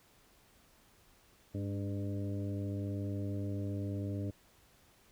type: harmonic tone with a mistuned harmonic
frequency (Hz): 100.8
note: G2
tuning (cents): +49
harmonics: 1 / 2 / 3 / 4 / 5 / 6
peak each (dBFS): -36 / -43 / -41 / -49 / -50 / -50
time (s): 1.54-4.31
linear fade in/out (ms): 10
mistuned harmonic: 3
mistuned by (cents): -44
effects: pink hiss -65 dBFS RMS until 5.11 s